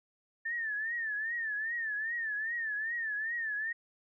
sine tone with vibrato, 1784 Hz, A6, 23 cents sharp, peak -32 dBFS, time 0.45-3.73 s, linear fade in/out 10 ms, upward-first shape triangle, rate 2.5 Hz, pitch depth 130 cents each way, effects none

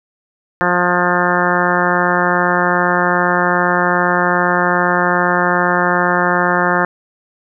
harmonic tone, 177.5 Hz, F3, 28 cents sharp, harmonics 1 / 2 / 3 / 4 / 5 / 6 / 7 / 8 / 9 / 10, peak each -21 / -21 / -21 / -21 / -21 / -21 / -21 / -21 / -21 / -21 dBFS, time 0.61-6.85 s, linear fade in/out 0 ms, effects none

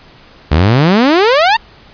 sawtooth exponential sweep, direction up, 70 to 944 Hz, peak -3 dBFS, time 0.51-1.57 s, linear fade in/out 10 ms, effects pink hiss -41 dBFS RMS until 1.93 s + resampled to 11025 Hz

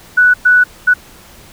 sine tone bursts at uneven times, 1480 Hz, F#6, in tune, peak -5 dBFS, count 3, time 0.17-0.34 / 0.45-0.64 / 0.87-0.94 s, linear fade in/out 10 ms, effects pink hiss -40 dBFS RMS until 1.52 s

